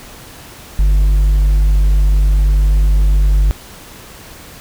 sine tone with hard clipping, 49.56 Hz, G1, 20 cents sharp, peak -9 dBFS, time 0.79-3.51 s, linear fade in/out 0 ms, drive 3 dB, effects pink hiss -36 dBFS RMS until 4.6 s

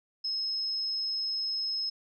sine tone, 5170 Hz, E8, 34 cents flat, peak -29 dBFS, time 0.24-1.9 s, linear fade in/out 10 ms, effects none

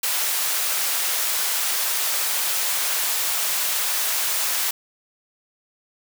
white high-pass noise, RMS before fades -23 dBFS, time 0.03-4.71 s, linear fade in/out 5 ms, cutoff 650 Hz, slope 12 dB/octave, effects none

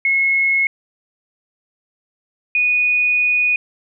sine tone pair in turn, 2175 / 2475 Hz, C#7 / D#7, -33 / -10 cents, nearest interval major second, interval 223 cents, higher second, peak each -13 / -13 dBFS, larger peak neither, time 0.05-0.67 / 2.55-3.56 s, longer second, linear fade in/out 2 ms, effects none

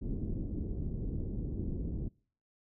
pink low-pass noise, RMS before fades -36 dBFS, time 0.01-2.09 s, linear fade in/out 20 ms, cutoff 340 Hz, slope 24 dB/octave, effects noise-tail reverb RT60 0.5 s tail -26 dB re dry

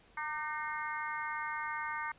harmonic tone with a mistuned harmonic, 305.8 Hz, D#4, 30 cents flat, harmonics 3 / 4 / 5 / 6 / 7, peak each -40 / -41 / -42 / -43 / -43 dBFS, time 0.17-2.12 s, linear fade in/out 5 ms, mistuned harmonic 4, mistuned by -34 cents, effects pink hiss -63 dBFS RMS until 2.18 s + resampled to 8000 Hz

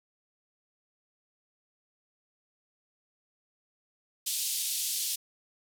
white band-pass noise, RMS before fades -32 dBFS, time 4.26-5.16 s, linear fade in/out 10 ms, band 3200 to 13000 Hz, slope 24 dB/octave, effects none

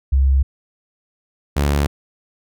sine / sawtooth tone pair in turn, 67.3 / 71.72 Hz, C2 / D2, +49 / -40 cents, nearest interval minor second, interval 111 cents, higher second, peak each -11 dBFS, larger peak neither, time 0.12-0.43 / 1.56-1.87 s, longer neither, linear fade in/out 10 ms, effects none

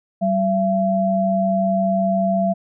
sine tone pair together, 191.9 / 676.4 Hz, G3 / E5, -37 / +44 cents, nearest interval octave + minor seventh, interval 2181 cents, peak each -19 / -18 dBFS, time 0.21-2.54 s, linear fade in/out 20 ms, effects none

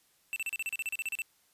square tone bursts, 2670 Hz, E7, 22 cents sharp, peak -32 dBFS, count 14, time 0.33-1.219 s, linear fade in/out 0 ms, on 31 ms, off 35 ms, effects white hiss -68 dBFS RMS until 1.53 s + resampled to 32000 Hz

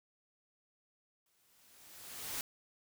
white noise with exponential growth, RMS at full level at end -38 dBFS, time 1.26-2.41 s, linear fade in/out 1 ms, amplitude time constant 250 ms, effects none

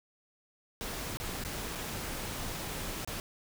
pink noise with dropouts, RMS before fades -38 dBFS, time 0.81-3.2 s, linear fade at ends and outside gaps 0 ms, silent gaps 1.171-1.2 / 1.438-1.449 / 1.752-1.756 / 3.048-3.075 s, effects none

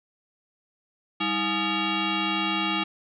sine tone with frequency modulation, 1233 Hz, D#6, 16 cents flat, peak -23 dBFS, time 1.2-2.84 s, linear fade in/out 10 ms, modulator 518 Hz, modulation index 4.2, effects none

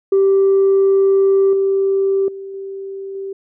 sine tone with level steps, 390 Hz, G4, 9 cents flat, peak -8 / -12 / -27 / -25 / -23 dBFS, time 0.12-3.33 s, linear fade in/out 5 ms, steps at 1.53 / 2.28 / 2.54 / 3.15 s, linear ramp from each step 2 ms, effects tanh soft clip ceiling -7 dBFS

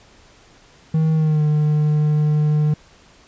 triangle tone with pitch glide, 158.6 to 151 Hz, D#3 to D3, +33 to +48 cents, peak -12 dBFS, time 0.94-2.74 s, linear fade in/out 5 ms, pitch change -85 cents, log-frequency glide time 1.14-1.43 s, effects pink hiss -50 dBFS RMS until 3.27 s + resampled to 16000 Hz

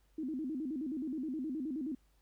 sine tone with vibrato, 284 Hz, C#4, 42 cents sharp, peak -35 dBFS, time 0.18-1.95 s, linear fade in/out 5 ms, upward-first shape square, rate 9.5 Hz, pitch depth 180 cents each way, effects added 50 Hz sine -67 dBFS peak until 2.21 s + pink hiss -75 dBFS RMS until 2.21 s

